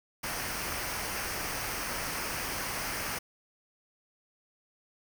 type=noise with comb filter; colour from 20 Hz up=pink; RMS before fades=-35 dBFS; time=0.23-3.19 s; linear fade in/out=10 ms; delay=0.27 ms; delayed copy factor=-0.55; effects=none